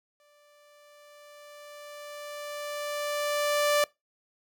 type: tone with exponential growth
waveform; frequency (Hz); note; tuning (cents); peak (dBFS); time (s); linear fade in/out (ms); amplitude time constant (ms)
sawtooth; 587.3; D5; 0; -17; 0.2-3.84; 1; 790
effects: noise-tail reverb RT60 0.2 s tail -23 dB re dry